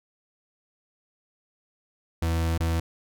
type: tone with dropouts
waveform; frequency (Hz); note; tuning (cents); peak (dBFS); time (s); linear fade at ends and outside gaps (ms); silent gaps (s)
40% pulse; 82.41; E2; 0; -22; 2.22-2.8; 5; 2.578-2.602
effects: none